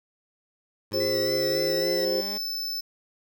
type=linear sweep; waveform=15% pulse; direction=up; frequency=103.6 to 207.7 Hz; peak=-29 dBFS; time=0.91-2.38 s; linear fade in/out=10 ms
type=chord; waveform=sine; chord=F minor; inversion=none; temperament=equal; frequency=349.2 / 415.3 / 523.3 Hz; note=F4 / Ab4 / C5; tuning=0 / 0 / 0 cents; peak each=-30 / -29 / -26 dBFS; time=0.93-2.22 s; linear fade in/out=20 ms
type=tone; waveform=square; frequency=5274 Hz; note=E8; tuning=in tune; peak=-29 dBFS; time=0.93-2.81 s; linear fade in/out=10 ms
type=tone with vibrato; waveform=sawtooth; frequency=1976 Hz; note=B6; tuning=in tune; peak=-33 dBFS; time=1-2.05 s; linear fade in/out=5 ms; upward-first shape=sine; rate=3.6 Hz; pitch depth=46 cents each way
effects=none